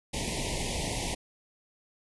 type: band-stop noise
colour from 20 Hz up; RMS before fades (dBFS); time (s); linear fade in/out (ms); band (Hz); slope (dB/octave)
pink; -32; 0.13-1.15; 10; 980 to 1900; 96
effects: resampled to 24000 Hz

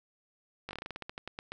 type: slowing click train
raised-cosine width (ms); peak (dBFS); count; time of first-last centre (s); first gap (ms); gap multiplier
0.3; -23; 15; 0.69-1.52; 19; 1.16
effects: none

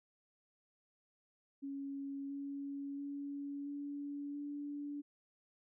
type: tone with pitch steps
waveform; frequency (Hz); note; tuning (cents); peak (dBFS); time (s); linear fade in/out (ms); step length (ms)
sine; 277.2 / 280.1 / 283 / 286 / 289; C#4 / C#4 / C#4 / D4 / D4; 0 / +18 / +36 / -46 / -28; -40; 1.62-5.02; 20; 680
effects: none

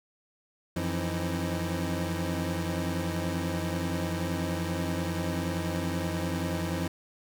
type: tone cluster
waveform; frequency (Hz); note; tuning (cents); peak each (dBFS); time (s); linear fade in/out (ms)
25% pulse; 88.6 / 166.8 / 263.8 / 311.3; F2 / E3 / C4 / D#4; +25 / +21 / +14 / +1; -29 / -29 / -34 / -34; 0.76-6.88; 5
effects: none

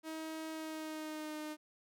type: tone with pitch glide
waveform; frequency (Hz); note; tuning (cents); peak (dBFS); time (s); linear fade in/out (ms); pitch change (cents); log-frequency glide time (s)
sawtooth; 317.7 to 305.5; D#4 to D#4; +36 to -32; -37; 0.03-1.57; 50; -68; 0.51-1.38
effects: none

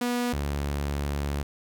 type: tone pair in turn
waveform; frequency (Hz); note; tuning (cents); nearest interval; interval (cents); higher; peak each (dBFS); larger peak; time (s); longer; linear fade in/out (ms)
sawtooth; 243.3 / 71.48; B3 / D2; -26 / -46; octave + major sixth; 2120; first; -21 / -23; first; 0.01-0.33 / 0.33-1.43; second; 5
effects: none

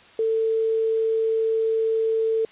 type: tone with quantisation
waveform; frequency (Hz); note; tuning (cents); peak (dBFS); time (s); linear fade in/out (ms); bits
sine; 446.3; A4; +25; -19; 0.19-2.45; 2; 8
effects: white hiss -50 dBFS RMS until 2.51 s + resampled to 8000 Hz

